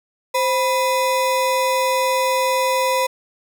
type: ring-modulated tone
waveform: square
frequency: 753 Hz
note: F#5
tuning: 30 cents sharp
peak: -14 dBFS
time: 0.34-3.07 s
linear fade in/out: 10 ms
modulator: 230 Hz
effects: 8-bit